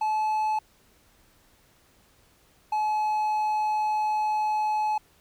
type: tone pair in turn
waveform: triangle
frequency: 862 / 854.1 Hz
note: A5 / G#5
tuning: -36 / +48 cents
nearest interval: unison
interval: 16 cents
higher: first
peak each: -21 dBFS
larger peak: neither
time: 0.01-0.59 / 2.72-4.98 s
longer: second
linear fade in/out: 5 ms
effects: pink hiss -61 dBFS RMS until 5.2 s